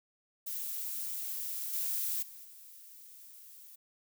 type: noise with level steps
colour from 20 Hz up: violet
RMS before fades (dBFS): -38 / -34 / -50 / -53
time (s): 0.46-3.76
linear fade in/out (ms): 10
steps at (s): 1.73 / 2.22 / 2.44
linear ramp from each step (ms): 10
effects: none